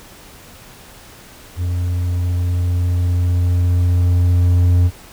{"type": "tone with level ramp", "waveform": "triangle", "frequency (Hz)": 88.5, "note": "F2", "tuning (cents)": 23, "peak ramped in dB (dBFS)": [-15, -7], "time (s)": [1.56, 4.91], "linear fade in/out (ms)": 50, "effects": ["pink hiss -41 dBFS RMS until 5.12 s"]}